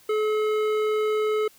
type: tone with hard clipping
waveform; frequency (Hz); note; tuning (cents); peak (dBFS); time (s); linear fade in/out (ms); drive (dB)
triangle; 428.8; A4; -45; -23; 0.09-1.48; 5; 16
effects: white hiss -55 dBFS RMS until 1.58 s